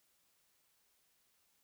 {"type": "silence", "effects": ["white hiss -75 dBFS RMS until 1.63 s"]}